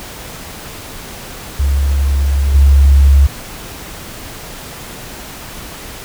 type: tone with level steps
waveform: sine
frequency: 69.3 Hz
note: C#2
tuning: in tune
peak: -10 / -4 dBFS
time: 1.59-3.27 s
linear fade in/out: 10 ms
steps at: 2.54 s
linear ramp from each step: 10 ms
effects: pink hiss -30 dBFS RMS until 6.04 s